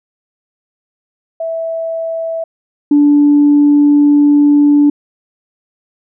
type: tone pair in turn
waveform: sine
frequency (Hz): 656 / 291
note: E5 / D4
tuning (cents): -9 / -16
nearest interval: octave + major second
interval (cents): 1407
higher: first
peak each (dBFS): -16 / -4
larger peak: second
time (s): 1.4-2.44 / 2.91-4.9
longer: second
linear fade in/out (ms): 5
effects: tanh soft clip ceiling -1 dBFS